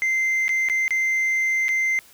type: tone with dropouts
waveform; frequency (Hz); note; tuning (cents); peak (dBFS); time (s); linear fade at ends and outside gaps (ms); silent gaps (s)
sine; 2081; C7; -10; -16; 0.02-1.99; 0; 0.481-0.492 / 0.687-0.698 / 0.88-0.907 / 1.683-1.69
effects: tanh soft clip ceiling -18 dBFS + white hiss -51 dBFS RMS until 2.13 s